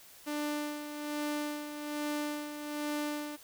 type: tone with tremolo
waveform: sawtooth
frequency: 296.4 Hz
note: D4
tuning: 16 cents sharp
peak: -28 dBFS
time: 0.26-3.37 s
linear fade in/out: 20 ms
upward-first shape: sine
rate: 1.2 Hz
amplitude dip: 60%
effects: white hiss -55 dBFS RMS until 3.43 s